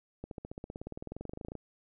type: accelerating click train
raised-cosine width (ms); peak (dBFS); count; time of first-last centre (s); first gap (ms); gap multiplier
2; -27; 27; 0.24-1.553; 72; 0.97
effects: none